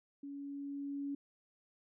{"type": "tone with level ramp", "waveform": "sine", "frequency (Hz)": 281.6, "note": "C#4", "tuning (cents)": 27, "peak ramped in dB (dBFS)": [-43, -36], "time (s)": [0.23, 1.15], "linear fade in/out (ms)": 5, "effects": []}